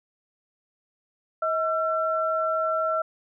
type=tone pair together; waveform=sine; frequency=638.2 / 1348 Hz; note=D#5 / E6; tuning=+44 / +38 cents; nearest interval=octave + minor second; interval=1294 cents; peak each=-25 dBFS; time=1.42-3.02 s; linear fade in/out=5 ms; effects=none